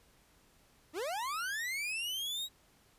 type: linear sweep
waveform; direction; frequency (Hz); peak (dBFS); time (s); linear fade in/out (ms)
40% pulse; up; 280 to 3863; -34; 0.93-2.49; 50
effects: pink hiss -66 dBFS RMS until 2.98 s + resampled to 32000 Hz